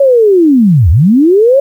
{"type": "linear two-way sweep", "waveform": "sine", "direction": "down then up", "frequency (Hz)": [566, 70.2, 566], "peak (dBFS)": -3, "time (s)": [0, 1.6], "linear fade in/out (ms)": 5, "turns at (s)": 0.9, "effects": ["7-bit"]}